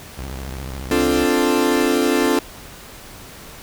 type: tone with vibrato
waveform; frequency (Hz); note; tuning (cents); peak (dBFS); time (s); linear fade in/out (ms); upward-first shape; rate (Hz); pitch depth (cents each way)
sawtooth; 66; C2; +16; -24; 0.17-1.26; 20; square; 14; 120
type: chord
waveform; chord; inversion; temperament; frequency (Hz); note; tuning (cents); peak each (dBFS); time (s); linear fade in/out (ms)
40% pulse; D minor seventh; third; equal; 261.6 / 293.7 / 349.2 / 440; C4 / D4 / F4 / A4; 0 / 0 / 0 / 0; -20; 0.91-2.39; 2
effects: pink hiss -39 dBFS RMS until 3.62 s